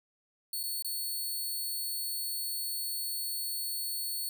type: tone with dropouts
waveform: 5% pulse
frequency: 4415 Hz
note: C#8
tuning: 8 cents flat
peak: -26 dBFS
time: 0.53-4.29 s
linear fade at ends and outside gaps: 2 ms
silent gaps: 0.631-0.636 / 0.824-0.846 s
effects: 11-bit